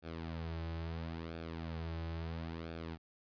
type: tone with flanger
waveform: sawtooth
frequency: 82.2 Hz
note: E2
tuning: 4 cents flat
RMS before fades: -42 dBFS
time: 0.02-2.98 s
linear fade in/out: 50 ms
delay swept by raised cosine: 0.99 to 4.39 ms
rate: 0.74 Hz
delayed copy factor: -0.65
effects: resampled to 11025 Hz